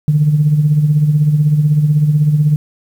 sine tone with tremolo, 150 Hz, D3, 37 cents sharp, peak -5 dBFS, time 0.08-2.56 s, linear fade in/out 0 ms, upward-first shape triangle, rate 16 Hz, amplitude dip 65%, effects tanh soft clip ceiling -1 dBFS + 7-bit

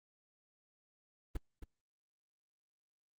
brown noise with echo, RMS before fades -34 dBFS, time 1.35-1.37 s, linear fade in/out 5 ms, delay 270 ms, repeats 1, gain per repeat -10 dB, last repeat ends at 1.64 s, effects Opus 24 kbps

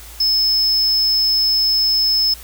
triangle tone, 5220 Hz, E8, 18 cents flat, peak -12 dBFS, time 0.2-2.34 s, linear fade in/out 5 ms, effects added 57 Hz sine -38 dBFS peak until 2.43 s + white hiss -39 dBFS RMS until 2.43 s

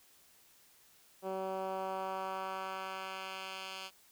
10% pulse tone with band-pass filter sweep, 190 Hz, F#3, 46 cents sharp, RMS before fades -40 dBFS, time 1.22-3.91 s, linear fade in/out 50 ms, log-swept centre 470 to 3600 Hz, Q 1.1, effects white hiss -64 dBFS RMS until 4.11 s

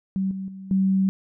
sine tone with level steps, 191.6 Hz, G3, 39 cents flat, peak -21 / -28 / -35 / -17 dBFS, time 0.16-1.09 s, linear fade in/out 0 ms, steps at 0.31 / 0.48 / 0.71 s, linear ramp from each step 2 ms, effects none

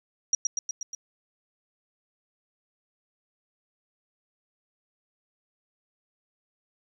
sine tone with echo, 5730 Hz, F8, 44 cents sharp, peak -19 dBFS, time 0.33-0.35 s, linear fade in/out 2 ms, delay 120 ms, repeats 5, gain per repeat -3 dB, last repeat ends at 0.95 s, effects 10-bit

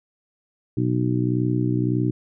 harmonic tone, 61.74 Hz, B1, in tune, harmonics 2 / 3 / 4 / 5 / 6, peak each -22 / -28 / -29 / -24 / -30 dBFS, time 0.77-2.11 s, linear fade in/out 5 ms, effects none

